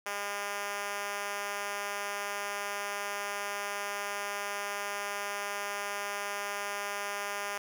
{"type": "tone with high-pass filter", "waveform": "5% pulse", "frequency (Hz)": 202.8, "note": "G#3", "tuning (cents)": -41, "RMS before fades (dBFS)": -36, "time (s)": [0.06, 7.58], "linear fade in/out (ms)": 5, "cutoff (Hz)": 520, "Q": 0.9, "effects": []}